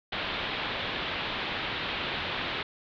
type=low-pass noise; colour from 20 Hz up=white; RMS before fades=-33 dBFS; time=0.12-2.63 s; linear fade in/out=5 ms; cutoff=3800 Hz; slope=48 dB/octave; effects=none